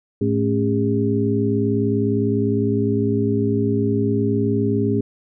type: tone cluster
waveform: sine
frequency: 108.6 / 216.1 / 275.8 / 405.5 Hz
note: A2 / A3 / C#4 / G#4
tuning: -22 / -31 / -9 / -41 cents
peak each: -22 dBFS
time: 0.21-5.01 s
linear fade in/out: 5 ms
effects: none